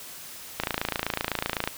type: click train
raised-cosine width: 0.3 ms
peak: -9 dBFS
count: 31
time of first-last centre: 0.6-1.675 s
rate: 27.9 Hz
effects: white hiss -42 dBFS RMS until 1.77 s